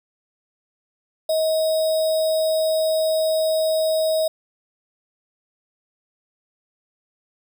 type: tone with sample-and-hold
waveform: sine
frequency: 635 Hz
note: D#5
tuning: 35 cents sharp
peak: -17 dBFS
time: 1.29-4.28 s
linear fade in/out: 5 ms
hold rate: 4410 Hz
effects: none